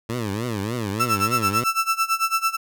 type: tone with vibrato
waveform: 15% pulse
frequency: 109.9 Hz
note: A2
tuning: 2 cents flat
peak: -18 dBFS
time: 0.09-1.64 s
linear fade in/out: 5 ms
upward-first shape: triangle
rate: 3.4 Hz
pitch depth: 250 cents each way
type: tone with tremolo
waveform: 35% pulse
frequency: 1330 Hz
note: E6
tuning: 15 cents sharp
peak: -15 dBFS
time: 0.99-2.57 s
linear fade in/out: 20 ms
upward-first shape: sine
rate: 9 Hz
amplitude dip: 90%
effects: none